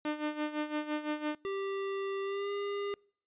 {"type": "tone with tremolo", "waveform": "sawtooth", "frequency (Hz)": 301.3, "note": "D4", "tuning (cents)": 44, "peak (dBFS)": -26, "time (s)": [0.05, 1.35], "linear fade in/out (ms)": 2, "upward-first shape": "sine", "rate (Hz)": 5.9, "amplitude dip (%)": 75}
{"type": "tone with pitch glide", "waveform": "square", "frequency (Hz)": [392, 404], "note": ["G4", "G#4"], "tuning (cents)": [0, -48], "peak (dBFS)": -34, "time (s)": [1.45, 2.94], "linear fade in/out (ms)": 0, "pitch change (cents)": 52, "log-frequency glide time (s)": [2.23, 2.51]}
{"effects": ["noise-tail reverb RT60 0.5 s tail -26 dB re dry", "resampled to 8000 Hz"]}